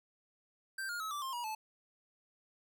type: tone with pitch steps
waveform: square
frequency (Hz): 1568 / 1421.3 / 1288.4 / 1167.9 / 1058.7 / 959.7 / 869.9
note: G6 / F6 / E6 / D6 / C6 / B5 / A5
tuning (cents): 0 / +30 / -40 / -10 / +20 / -50 / -20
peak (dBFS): -38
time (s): 0.78-1.55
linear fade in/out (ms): 5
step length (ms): 110
effects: none